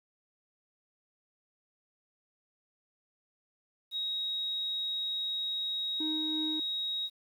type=tone; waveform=sine; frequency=3789 Hz; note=A#7; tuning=27 cents sharp; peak=-31 dBFS; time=3.91-7.1 s; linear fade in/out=50 ms
type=tone with tremolo; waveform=triangle; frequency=311.1 Hz; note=D#4; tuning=in tune; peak=-31 dBFS; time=6-6.6 s; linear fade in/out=5 ms; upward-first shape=sine; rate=3 Hz; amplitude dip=25%
effects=10-bit